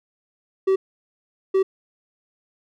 triangle tone bursts at uneven times, 383.4 Hz, G4, 38 cents flat, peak -13 dBFS, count 2, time 0.67-0.76 / 1.54-1.63 s, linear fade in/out 10 ms, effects none

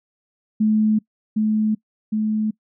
sine tone with echo, 215.5 Hz, A3, 36 cents flat, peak -14 dBFS, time 0.6-0.99 s, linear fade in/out 10 ms, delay 760 ms, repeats 2, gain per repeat -2 dB, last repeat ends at 2.51 s, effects noise-tail reverb RT60 0.1 s tail -23 dB re dry

